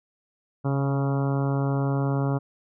harmonic tone with a mistuned harmonic, 138.59 Hz, C#3, in tune, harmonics 1 / 2 / 3 / 4 / 5 / 6 / 7 / 8 / 9 / 10, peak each -23 / -29 / -33 / -35 / -37 / -39 / -40 / -41 / -42 / -43 dBFS, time 0.64-2.39 s, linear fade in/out 20 ms, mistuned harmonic 1, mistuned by -15 cents, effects none

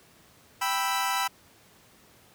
sawtooth chord, E minor, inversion first, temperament equal, 784 / 987.8 / 1318.5 Hz, G5 / B5 / E6, 0 / 0 / 0 cents, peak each -27 / -25 / -27 dBFS, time 0.61-1.28 s, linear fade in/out 10 ms, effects pink hiss -57 dBFS RMS until 2.34 s + high-pass 80 Hz 12 dB/octave

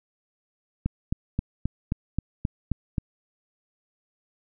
click train, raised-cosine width 5 ms, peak -12 dBFS, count 9, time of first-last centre 0.86-2.982 s, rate 3.77 Hz, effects none

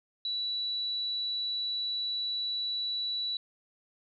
sine tone, 3940 Hz, B7, 5 cents flat, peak -30 dBFS, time 0.25-3.37 s, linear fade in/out 2 ms, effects none

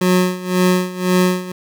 25% pulse tone with tremolo, 182.2 Hz, F#3, 26 cents flat, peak -7 dBFS, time 0.01-1.52 s, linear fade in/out 5 ms, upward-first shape sine, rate 1.9 Hz, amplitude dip 85%, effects none

